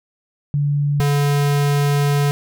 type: tone pair in turn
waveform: sine / square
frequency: 144.4 / 143.6 Hz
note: D3 / D3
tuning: -29 / -39 cents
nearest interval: unison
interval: 10 cents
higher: first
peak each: -15 dBFS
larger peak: neither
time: 0.54-1 / 1-2.31 s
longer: second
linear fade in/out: 0 ms
effects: none